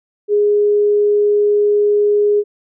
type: tone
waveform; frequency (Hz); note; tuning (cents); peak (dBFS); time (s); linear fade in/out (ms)
sine; 414; G#4; -5; -10; 0.28-2.44; 50
effects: none